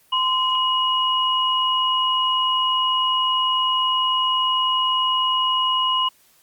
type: tone pair together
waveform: sine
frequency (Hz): 1030.9 / 2900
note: C6 / F#7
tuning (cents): -26 / -35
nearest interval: octave + tritone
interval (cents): 1791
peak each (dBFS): -20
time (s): 0.12-6.09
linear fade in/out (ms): 10
effects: white hiss -57 dBFS RMS until 6.42 s + Opus 24 kbps